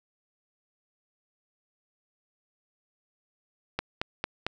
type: click train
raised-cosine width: 0.3 ms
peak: -12 dBFS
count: 4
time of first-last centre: 3.79-4.466 s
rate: 4.44 Hz
effects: none